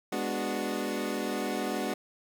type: chord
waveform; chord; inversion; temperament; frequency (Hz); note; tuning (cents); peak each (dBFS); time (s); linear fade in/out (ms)
25% pulse; G# half-diminished seventh; none; equal with one note detuned; 206.3 / 246.9 / 293.7 / 370; G#3 / B3 / D4 / F#4; -11 / 0 / 0 / 0; -32; 0.12-1.94; 5
effects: none